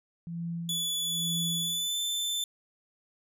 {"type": "tone with tremolo", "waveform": "sine", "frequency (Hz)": 169, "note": "E3", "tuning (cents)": 43, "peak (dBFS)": -31, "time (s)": [0.27, 1.87], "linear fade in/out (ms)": 0, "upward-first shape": "sine", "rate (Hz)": 1.1, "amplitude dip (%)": 95}
{"type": "tone with pitch glide", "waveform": "sawtooth", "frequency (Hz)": [3438, 3537], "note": ["A7", "A7"], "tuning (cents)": [-41, 8], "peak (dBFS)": -26, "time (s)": [0.69, 2.44], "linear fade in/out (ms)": 2, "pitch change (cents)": 49, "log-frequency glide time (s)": [1.6, 1.99]}
{"effects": []}